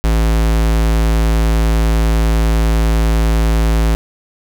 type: tone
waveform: square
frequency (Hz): 55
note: A1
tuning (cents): 0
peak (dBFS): -11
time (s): 0.04-3.95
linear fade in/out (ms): 0
effects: none